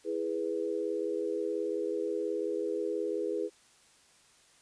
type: chord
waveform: sine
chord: E major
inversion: none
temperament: equal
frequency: 329.6 / 415.3 / 493.9 Hz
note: E4 / G#4 / B4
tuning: 0 / 0 / 0 cents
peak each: -36 / -33 / -35 dBFS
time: 0.04-3.5 s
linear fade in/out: 50 ms
effects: white hiss -62 dBFS RMS until 4.61 s + resampled to 22050 Hz